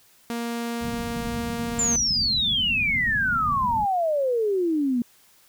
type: tone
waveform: sawtooth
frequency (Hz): 234.5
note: A#3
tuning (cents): +11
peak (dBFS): -23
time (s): 0.3-1.96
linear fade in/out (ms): 0
type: low-pass noise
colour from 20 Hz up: white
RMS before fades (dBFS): -34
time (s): 0.8-3.86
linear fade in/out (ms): 20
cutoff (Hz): 260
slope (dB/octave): 96
type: exponential sweep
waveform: sine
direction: down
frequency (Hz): 7320 to 233.1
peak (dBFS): -20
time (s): 1.79-5.02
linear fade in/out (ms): 2
effects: white hiss -57 dBFS RMS until 5.48 s